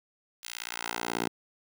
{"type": "tone with high-pass filter sweep", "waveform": "10% pulse", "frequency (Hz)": 58.27, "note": "A#1", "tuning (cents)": 0, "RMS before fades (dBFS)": -35, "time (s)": [0.43, 1.28], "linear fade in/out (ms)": 5, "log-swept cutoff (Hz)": [3500, 280], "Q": 0.74, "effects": []}